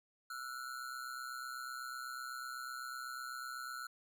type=ring-modulated tone; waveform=square; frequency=1396.9 Hz; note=F6; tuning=in tune; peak=-40 dBFS; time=0.3-3.87 s; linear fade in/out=5 ms; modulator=64 Hz; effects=none